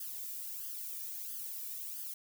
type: noise with flanger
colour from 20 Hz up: violet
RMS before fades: -42 dBFS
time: 0-2.14 s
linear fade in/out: 5 ms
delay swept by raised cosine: 0.62 to 1.72 ms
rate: 1.5 Hz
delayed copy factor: +0.8
effects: none